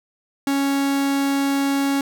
45% pulse tone, 277.2 Hz, C#4, in tune, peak -18 dBFS, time 0.47-2.01 s, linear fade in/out 2 ms, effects none

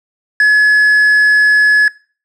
triangle tone with quantisation, 1700 Hz, G#6, 40 cents sharp, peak -4 dBFS, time 0.4-1.88 s, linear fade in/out 2 ms, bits 5, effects noise-tail reverb RT60 0.4 s tail -22 dB re dry + low-pass 8000 Hz 12 dB/octave

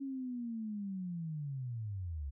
sine linear sweep, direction down, 277.2 to 65.7 Hz, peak -37 dBFS, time 0-2.31 s, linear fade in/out 20 ms, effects none

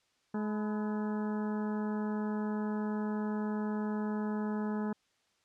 harmonic tone with a mistuned harmonic, 212.1 Hz, G#3, 37 cents sharp, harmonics 1 / 2 / 3 / 4 / 5 / 6 / 7 / 8, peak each -32 / -40 / -48 / -45 / -48 / -50 / -52 / -53 dBFS, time 0.34-4.93 s, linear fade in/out 5 ms, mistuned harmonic 5, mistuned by -86 cents, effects white hiss -73 dBFS RMS until 5.44 s + low-pass 6000 Hz 12 dB/octave

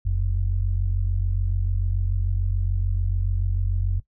sine tone pair together, 44.23 / 91.1 Hz, F1 / F#2, +23 / -26 cents, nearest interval octave + minor second, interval 1251 cents, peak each -22 / -24 dBFS, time 0.05-4 s, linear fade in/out 10 ms, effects noise-tail reverb RT60 0.1 s tail -17 dB re dry

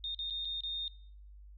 sine tone with dropouts, 3666 Hz, A#7, 30 cents flat, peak -35 dBFS, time 0.04-0.88 s, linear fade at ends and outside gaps 1 ms, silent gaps 0.147-0.19 / 0.3-0.306 / 0.449-0.453 / 0.607-0.635 s, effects noise-tail reverb RT60 0.6 s tail -21 dB re dry + added 50 Hz sine -50 dBFS peak until 1.57 s

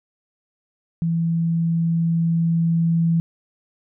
sine tone with level ramp, 166.3 Hz, E3, 16 cents sharp, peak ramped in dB -18 to -15 dBFS, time 1.02-3.2 s, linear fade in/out 0 ms, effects none

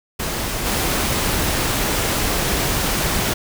pink noise with level steps, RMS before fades -24 / -20 dBFS, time 0.19-3.34 s, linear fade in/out 10 ms, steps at 0.65 s, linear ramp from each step 20 ms, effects none

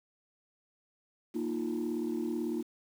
sine chord, Bb suspended fourth, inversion none, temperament equal, 233.1 / 311.1 / 349.2 Hz, Bb3 / Eb4 / F4, 0 / 0 / 0 cents, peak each -34 dBFS, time 1.34-2.63 s, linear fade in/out 20 ms, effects tanh soft clip ceiling -26 dBFS + 9-bit

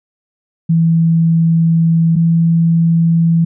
sine tone pair in turn, 164.81 / 166.15 Hz, E3 / E3, 0 / +14 cents, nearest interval unison, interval 14 cents, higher second, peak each -8 / -8 dBFS, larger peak neither, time 0.69-2.16 / 2.16-3.45 s, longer first, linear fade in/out 10 ms, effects none

